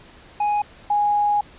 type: tone pair in turn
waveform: triangle / sine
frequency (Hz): 830.6 / 826.7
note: G#5 / G#5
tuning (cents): 0 / -8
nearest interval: unison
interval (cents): 8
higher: first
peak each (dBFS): -16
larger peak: neither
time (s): 0.4-0.62 / 0.9-1.41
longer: second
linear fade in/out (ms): 5
effects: pink hiss -47 dBFS RMS until 1.58 s + resampled to 8000 Hz